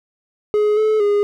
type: tone with pitch steps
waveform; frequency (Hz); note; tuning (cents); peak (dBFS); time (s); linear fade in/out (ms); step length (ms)
triangle; 420.6 / 432.4 / 410.3; G#4 / A4 / G#4; +22 / -30 / -21; -11; 0.54-1.23; 0; 230
effects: none